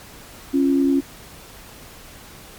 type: tone pair together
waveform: sine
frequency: 275 / 345.2 Hz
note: C#4 / F4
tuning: -14 / -20 cents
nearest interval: major third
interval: 394 cents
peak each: -15 / -22 dBFS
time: 0.53-1.01 s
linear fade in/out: 20 ms
effects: pink hiss -42 dBFS RMS until 2.58 s + MP3 96 kbps